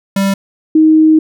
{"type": "tone pair in turn", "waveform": ["square", "sine"], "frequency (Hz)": [196, 314], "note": ["G3", "D#4"], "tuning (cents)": [0, 16], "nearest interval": "minor sixth", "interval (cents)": 816, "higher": "second", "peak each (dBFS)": [-11, -4], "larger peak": "second", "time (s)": [[0.16, 0.34], [0.75, 1.19]], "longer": "second", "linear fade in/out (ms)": 5, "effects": []}